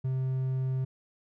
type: tone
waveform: triangle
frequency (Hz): 130.81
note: C3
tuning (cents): 0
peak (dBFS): -25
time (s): 0.04-0.85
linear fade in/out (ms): 10
effects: none